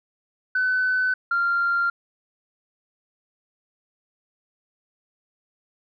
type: tone pair in turn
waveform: sine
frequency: 1509 / 1389.2 Hz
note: F#6 / F6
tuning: +34 / -10 cents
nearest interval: minor second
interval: 144 cents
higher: first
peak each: -18 dBFS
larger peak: neither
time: 0.55-1.14 / 1.31-1.9 s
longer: neither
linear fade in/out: 5 ms
effects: tanh soft clip ceiling -15 dBFS